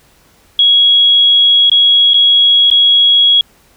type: tone with dropouts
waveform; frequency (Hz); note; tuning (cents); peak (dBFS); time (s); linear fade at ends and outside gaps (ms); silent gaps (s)
sine; 3322; G#7; 0; -5; 0.59-3.41; 2; 1.698-1.716 / 2.135-2.142 / 2.702-2.713
effects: pink hiss -49 dBFS RMS until 3.76 s